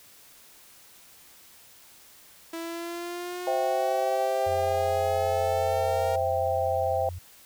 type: exponential sweep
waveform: sawtooth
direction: up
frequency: 329.6 to 467 Hz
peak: -29 dBFS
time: 2.53-6.16 s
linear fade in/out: 5 ms
type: chord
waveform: sine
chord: C major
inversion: none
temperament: equal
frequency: 523.3 / 659.3 / 784 Hz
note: C5 / E5 / G5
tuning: 0 / 0 / 0 cents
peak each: -28 dBFS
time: 3.47-7.09 s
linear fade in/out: 2 ms
type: tone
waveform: sine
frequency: 88.7 Hz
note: F2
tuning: 27 cents sharp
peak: -34 dBFS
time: 4.46-7.19 s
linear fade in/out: 10 ms
effects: white hiss -53 dBFS RMS until 7.45 s